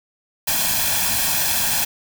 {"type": "noise with comb filter", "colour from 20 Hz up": "white", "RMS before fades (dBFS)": -20, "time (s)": [0.47, 1.85], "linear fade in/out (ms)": 10, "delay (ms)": 1.2, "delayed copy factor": 0.7, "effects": []}